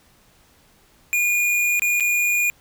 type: tone with dropouts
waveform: square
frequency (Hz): 2434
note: D#7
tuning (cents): -39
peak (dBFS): -18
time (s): 1.13-2.5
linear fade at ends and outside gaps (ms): 0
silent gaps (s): 1.795-1.82 / 1.999-2.006
effects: pink hiss -56 dBFS RMS until 2.6 s